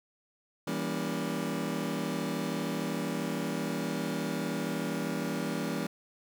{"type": "chord", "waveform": "30% pulse", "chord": "E diminished seventh", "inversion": "none", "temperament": "just", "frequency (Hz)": [164.81, 197.78, 237.3, 284.8], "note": ["E3", "G3", "Bb3", "Db4"], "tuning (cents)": [0, 16, 31, 47], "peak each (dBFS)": -34, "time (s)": [0.67, 5.87], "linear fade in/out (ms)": 5, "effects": []}